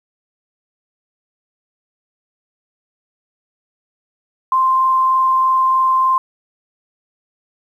sine tone with frequency modulation, 1046.5 Hz, C6, in tune, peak -11 dBFS, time 4.52-6.18 s, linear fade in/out 2 ms, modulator 23.2 Hz, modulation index 0.28, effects 8-bit

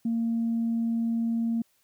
sine tone, 230 Hz, A#3, 23 cents flat, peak -23 dBFS, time 0.05-1.62 s, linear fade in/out 5 ms, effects tanh soft clip ceiling -20 dBFS + white hiss -68 dBFS RMS until 1.83 s

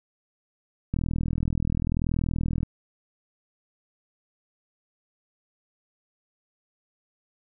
click train, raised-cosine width 5 ms, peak -14 dBFS, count 70, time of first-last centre 0.94-2.631 s, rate 40.8 Hz, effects none

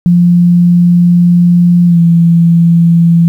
sine tone with pitch glide, 174.61 to 168.66 Hz, F3 to E3, 0 to +40 cents, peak -3 dBFS, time 0.06-3.28 s, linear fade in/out 0 ms, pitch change -60 cents, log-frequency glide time 1.86-1.99 s, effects 7-bit

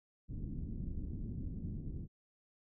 pink low-pass noise, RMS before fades -41 dBFS, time 0.28-2.08 s, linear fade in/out 50 ms, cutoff 260 Hz, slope 24 dB/octave, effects none

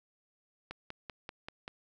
click train, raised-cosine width 0.3 ms, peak -25 dBFS, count 6, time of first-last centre 0.71-1.679 s, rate 5.16 Hz, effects none

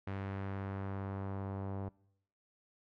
sawtooth tone with low-pass filter sweep, 97.6 Hz, G2, 7 cents flat, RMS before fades -40 dBFS, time 0.07-1.89 s, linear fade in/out 5 ms, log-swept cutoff 2100 to 830 Hz, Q 1.2, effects noise-tail reverb RT60 0.8 s tail -24 dB re dry

